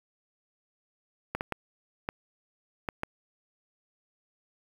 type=clicks; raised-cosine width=0.5 ms; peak=-15 dBFS; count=6; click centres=1.35 / 1.409 / 1.523 / 2.089 / 2.888 / 3.034 s; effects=7-bit